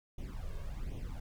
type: noise with flanger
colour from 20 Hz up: brown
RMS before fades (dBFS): -40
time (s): 0.18-1.2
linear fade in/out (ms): 5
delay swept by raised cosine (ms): 0.32 to 1.92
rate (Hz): 1.3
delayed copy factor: +0.8
effects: none